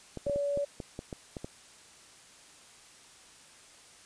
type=clicks; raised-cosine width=2 ms; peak=-24 dBFS; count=10; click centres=0.173 / 0.267 / 0.297 / 0.36 / 0.574 / 0.802 / 0.991 / 1.128 / 1.368 / 1.445 s
type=tone; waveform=sine; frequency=570 Hz; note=C#5; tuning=48 cents sharp; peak=-28 dBFS; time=0.26-0.65 s; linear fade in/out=10 ms
effects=white hiss -55 dBFS RMS until 4.05 s + resampled to 22050 Hz